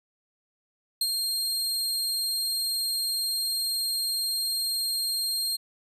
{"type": "tone with ADSR envelope", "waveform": "sawtooth", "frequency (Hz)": 4207, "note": "C8", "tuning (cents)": 9, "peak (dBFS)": -19, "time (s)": [1.01, 5.57], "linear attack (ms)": 4, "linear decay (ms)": 50, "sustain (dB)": -4, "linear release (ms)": 17, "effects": ["resampled to 32000 Hz"]}